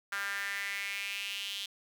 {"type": "tone with high-pass filter sweep", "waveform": "sawtooth", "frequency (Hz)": 199.4, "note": "G3", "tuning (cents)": 30, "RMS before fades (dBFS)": -37, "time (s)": [0.12, 1.66], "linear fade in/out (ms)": 5, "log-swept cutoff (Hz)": [1500, 3300], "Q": 4.6, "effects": []}